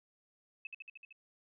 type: tone with echo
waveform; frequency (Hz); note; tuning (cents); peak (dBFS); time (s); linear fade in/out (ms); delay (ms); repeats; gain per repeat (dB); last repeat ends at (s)
sine; 2597; E7; -26; -40; 0.65-0.67; 2; 76; 6; -2; 1.126
effects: none